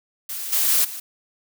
blue noise with level steps, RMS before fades -30 / -20 / -18 / -33 dBFS, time 0.29-1 s, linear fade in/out 5 ms, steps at 0.52 / 0.68 / 0.84 s, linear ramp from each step 10 ms, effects none

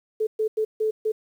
sine tone bursts at uneven times, 434.8 Hz, A4, 21 cents flat, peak -20 dBFS, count 5, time 0.2-0.27 / 0.39-0.48 / 0.57-0.65 / 0.8-0.91 / 1.05-1.12 s, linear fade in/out 10 ms, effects 9-bit

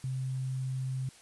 sine tone with sample-and-hold, 130.81 Hz, C3, in tune, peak -31 dBFS, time 0.04-1.09 s, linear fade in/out 2 ms, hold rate 8820 Hz, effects white hiss -56 dBFS RMS until 1.21 s + resampled to 24000 Hz

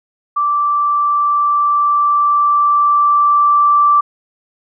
sine tone with level ramp, 1169 Hz, D6, 8 cents flat, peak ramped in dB -12 to -7 dBFS, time 0.36-4.01 s, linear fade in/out 10 ms, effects none

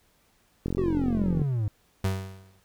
click train, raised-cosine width 3 ms, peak -16 dBFS, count 35, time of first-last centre 0.66-1.417 s, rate 44.9 Hz
triangle exponential sweep, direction down, 392 to 100.2 Hz, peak -22 dBFS, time 0.78-1.68 s, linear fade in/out 0 ms
35% pulse tone with exponential decay, 95.5 Hz, G2, 45 cents flat, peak -20 dBFS, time 2.04-2.6 s, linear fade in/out 5 ms, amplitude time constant 120 ms
effects pink hiss -65 dBFS RMS until 2.64 s

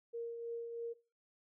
sine tone with tremolo, 466.2 Hz, A#4, in tune, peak -37 dBFS, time 0.13-0.94 s, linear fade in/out 20 ms, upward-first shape triangle, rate 3.1 Hz, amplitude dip 45%, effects noise-tail reverb RT60 0.3 s tail -18 dB re dry

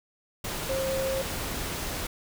sine tone in noise, 533 Hz, C5, 32 cents sharp, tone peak -27 dBFS, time 0.69-1.22 s, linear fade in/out 5 ms, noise pink, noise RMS -33 dBFS, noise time 0.44-2.07 s, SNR +3 dB, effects none

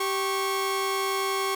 sawtooth tone pair together, 389.2 / 1097 Hz, G4 / C#6, -12 / -18 cents, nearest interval octave + tritone, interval 1794 cents, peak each -24 dBFS, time 0-1.55 s, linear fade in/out 5 ms, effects none

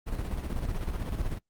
brown noise with tremolo, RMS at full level -30 dBFS, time 0.06-1.39 s, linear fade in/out 20 ms, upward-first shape square, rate 16 Hz, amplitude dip 45%, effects noise-tail reverb RT60 0.1 s tail -22 dB re dry + Opus 32 kbps

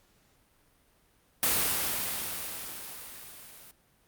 white noise with level ramp, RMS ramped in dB -25 to -51 dBFS, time 1.43-3.71 s, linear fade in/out 0 ms, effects pink hiss -66 dBFS RMS until 4.07 s + Opus 48 kbps

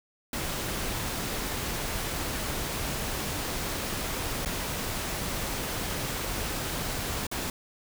pink noise with dropouts, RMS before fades -32 dBFS, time 0.33-7.5 s, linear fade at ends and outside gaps 2 ms, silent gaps 4.45-4.458 / 7.268-7.314 s, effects none

